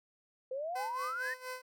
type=exponential sweep; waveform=sine; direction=up; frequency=503 to 1864.7 Hz; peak=-35 dBFS; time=0.51-1.34 s; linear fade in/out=5 ms
type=tone with tremolo; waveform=15% pulse; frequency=509 Hz; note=C5; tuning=48 cents flat; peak=-32 dBFS; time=0.75-1.62 s; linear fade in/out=10 ms; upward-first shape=sine; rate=4.3 Hz; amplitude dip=80%
effects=none